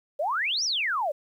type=exponential two-way sweep; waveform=sine; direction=up then down; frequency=543 to 6010 to 543 Hz; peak=-24 dBFS; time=0.19-1.12 s; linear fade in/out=10 ms; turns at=0.64 s; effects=10-bit